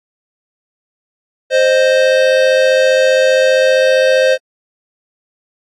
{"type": "tone pair together", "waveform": "square", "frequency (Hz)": [523.3, 618.5], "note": ["C5", "D#5"], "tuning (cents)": [0, -10], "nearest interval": "minor third", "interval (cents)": 290, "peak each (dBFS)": [-10, -15], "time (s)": [1.5, 4.38], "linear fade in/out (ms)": 50, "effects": ["low-pass 5000 Hz 12 dB/octave", "AAC 64 kbps"]}